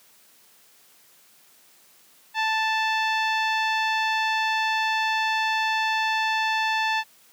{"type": "tone with low-pass filter", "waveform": "10% pulse", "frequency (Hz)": 880, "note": "A5", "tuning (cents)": 0, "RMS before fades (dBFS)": -24, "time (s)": [2.34, 7.04], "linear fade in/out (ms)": 50, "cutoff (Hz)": 3000, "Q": 0.55, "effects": ["white hiss -56 dBFS RMS until 7.32 s", "high-pass 150 Hz 12 dB/octave"]}